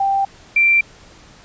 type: tone pair in turn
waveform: sine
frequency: 786 / 2355 Hz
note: G5 / D7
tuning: +4 / +4 cents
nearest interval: octave + perfect fifth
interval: 1900 cents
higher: second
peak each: -14 / -10 dBFS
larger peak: second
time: 0-0.25 / 0.56-0.81 s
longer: neither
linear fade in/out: 5 ms
effects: pink hiss -45 dBFS RMS until 1.44 s + resampled to 16000 Hz